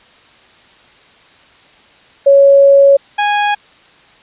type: tone pair in turn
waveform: sine / sawtooth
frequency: 556 / 826.3 Hz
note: C#5 / G#5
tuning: +5 / -9 cents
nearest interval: perfect fifth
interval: 686 cents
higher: second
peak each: -3 / -7 dBFS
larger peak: first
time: 2.26-2.97 / 3.18-3.55 s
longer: first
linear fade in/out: 10 ms
effects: white hiss -45 dBFS RMS until 4.22 s + resampled to 8000 Hz